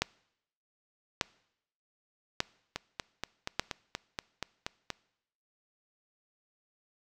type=two click trains; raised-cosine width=0.2 ms; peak=-9 / -16 dBFS; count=4 / 10; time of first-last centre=0.02-3.596 / 2.76-4.903 s; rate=0.839 / 4.2 Hz; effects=noise-tail reverb RT60 0.8 s tail -23 dB re dry